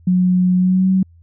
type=tone with pitch glide; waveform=sine; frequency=182 to 188.75 Hz; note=F#3 to F#3; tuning=-28 to +35 cents; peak=-11 dBFS; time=0.07-1.03 s; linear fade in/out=5 ms; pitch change=+63 cents; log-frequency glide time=0.57-0.89 s; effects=added 84 Hz sine -44 dBFS peak until 1.22 s